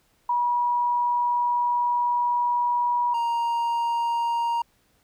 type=tone pair in turn; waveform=sine / triangle; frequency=966 / 936.3 Hz; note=B5 / A#5; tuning=-39 / +7 cents; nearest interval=minor second; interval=54 cents; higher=first; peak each=-20 / -20 dBFS; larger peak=neither; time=0.29-3.14 / 3.14-4.62 s; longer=first; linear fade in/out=5 ms; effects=pink hiss -65 dBFS RMS until 5.03 s